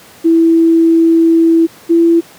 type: tone pair in turn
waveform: sine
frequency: 329.6 / 335.2 Hz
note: E4 / E4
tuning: 0 / +29 cents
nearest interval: unison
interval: 29 cents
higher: second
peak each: -5 dBFS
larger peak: neither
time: 0.24-1.67 / 1.89-2.21 s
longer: first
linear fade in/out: 20 ms
effects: pink hiss -39 dBFS RMS until 2.38 s + high-pass 150 Hz 12 dB/octave